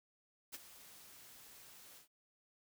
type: noise with ADSR envelope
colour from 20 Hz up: white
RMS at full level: -45 dBFS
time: 0.52-2.08 s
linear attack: 25 ms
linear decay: 27 ms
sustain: -13 dB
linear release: 110 ms
effects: none